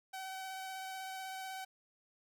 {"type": "tone with vibrato", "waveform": "sawtooth", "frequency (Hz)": 761, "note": "F#5", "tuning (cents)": 48, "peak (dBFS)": -38, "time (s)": [0.13, 1.65], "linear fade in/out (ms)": 10, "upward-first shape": "square", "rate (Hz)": 16, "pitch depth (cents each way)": 10, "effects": []}